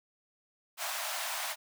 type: high-pass noise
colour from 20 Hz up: pink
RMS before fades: -36 dBFS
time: 0.77-1.56 s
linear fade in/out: 50 ms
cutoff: 610 Hz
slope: 96 dB/octave
effects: none